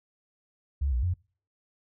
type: tone with pitch steps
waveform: sine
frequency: 69.9 / 60.6 / 89.4 Hz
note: C#2 / B1 / F2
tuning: +15 / -32 / +41 cents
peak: -24 dBFS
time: 0.81-1.14 s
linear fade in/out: 10 ms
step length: 110 ms
effects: noise-tail reverb RT60 0.4 s tail -24 dB re dry